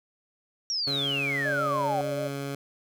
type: exponential sweep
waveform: sine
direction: down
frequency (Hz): 5700 to 726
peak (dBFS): -26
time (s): 0.7-2.01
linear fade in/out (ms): 0
type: tone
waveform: 15% pulse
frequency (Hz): 139.7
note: C#3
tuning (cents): +14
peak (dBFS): -25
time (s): 0.87-2.55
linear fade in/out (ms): 2
type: tone with vibrato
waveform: sine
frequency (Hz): 587.3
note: D5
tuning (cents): 0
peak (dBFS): -29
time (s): 1.45-2.28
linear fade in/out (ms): 10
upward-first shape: triangle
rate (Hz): 6.8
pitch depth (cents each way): 63
effects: none